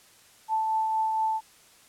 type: tone with tremolo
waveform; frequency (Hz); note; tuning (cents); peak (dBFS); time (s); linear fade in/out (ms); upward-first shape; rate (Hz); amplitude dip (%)
sine; 880; A5; 0; -22; 0.48-1.41; 50; triangle; 4.3; 30
effects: white hiss -56 dBFS RMS until 1.88 s + low-pass 11000 Hz 12 dB/octave